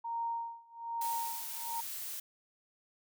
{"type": "tone with tremolo", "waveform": "sine", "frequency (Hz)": 928, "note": "A#5", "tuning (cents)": -8, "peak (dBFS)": -32, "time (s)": [0.04, 1.81], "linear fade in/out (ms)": 10, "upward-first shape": "sine", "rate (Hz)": 1.2, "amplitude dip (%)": 95}
{"type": "noise", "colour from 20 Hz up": "blue", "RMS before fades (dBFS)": -41, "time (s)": [1.01, 2.2], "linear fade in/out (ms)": 5}
{"effects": []}